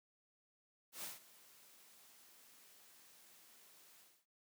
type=noise with ADSR envelope; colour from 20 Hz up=white; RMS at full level=-45 dBFS; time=0.92-4.26 s; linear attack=110 ms; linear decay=160 ms; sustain=-19 dB; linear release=270 ms; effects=noise-tail reverb RT60 0.2 s tail -21 dB re dry + high-pass 150 Hz 12 dB/octave